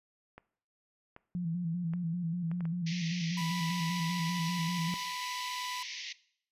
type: clicks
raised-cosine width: 0.5 ms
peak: -33 dBFS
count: 6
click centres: 0.38 / 1.164 / 1.936 / 2.515 / 2.607 / 2.654 s
type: tone with vibrato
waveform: sine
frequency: 170.9 Hz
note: F3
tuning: 37 cents flat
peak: -31 dBFS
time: 1.35-4.94 s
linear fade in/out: 0 ms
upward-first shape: square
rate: 5.1 Hz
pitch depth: 64 cents each way
type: band-pass noise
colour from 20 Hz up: pink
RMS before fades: -42 dBFS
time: 2.86-6.13 s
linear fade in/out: 10 ms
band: 1900 to 6200 Hz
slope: 96 dB/octave
type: tone with pitch glide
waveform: sawtooth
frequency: 987.8 to 995.2 Hz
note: B5 to B5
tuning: 0 to +13 cents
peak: -34 dBFS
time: 3.37-5.83 s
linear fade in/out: 5 ms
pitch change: +13 cents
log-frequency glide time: 4.21-5.21 s
effects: noise-tail reverb RT60 0.6 s tail -19 dB re dry + resampled to 32000 Hz